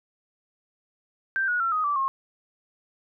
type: tone with pitch steps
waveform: sine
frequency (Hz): 1568 / 1454.6 / 1349.3 / 1251.7 / 1161.2 / 1077.2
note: G6 / F#6 / E6 / D#6 / D6 / C#6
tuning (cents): 0 / -30 / +40 / +10 / -20 / -50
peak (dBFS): -22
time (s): 1.36-2.08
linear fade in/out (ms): 0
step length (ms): 120
effects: none